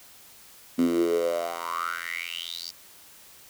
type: tone with high-pass filter sweep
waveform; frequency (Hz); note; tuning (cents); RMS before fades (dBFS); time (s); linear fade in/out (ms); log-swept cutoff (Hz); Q
10% pulse; 84.8; E2; +50; -28; 0.78-2.71; 10; 240 to 5000; 8.5
effects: white hiss -51 dBFS RMS until 3.49 s